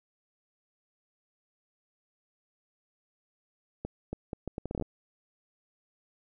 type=accelerating click train; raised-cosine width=2 ms; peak=-21 dBFS; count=12; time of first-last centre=3.85-4.823 s; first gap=280 ms; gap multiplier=0.72; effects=none